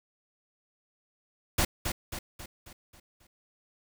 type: noise with echo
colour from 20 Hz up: pink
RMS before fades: -25 dBFS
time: 1.58-1.65 s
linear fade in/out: 5 ms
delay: 270 ms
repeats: 6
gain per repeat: -6 dB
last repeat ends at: 3.27 s
effects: none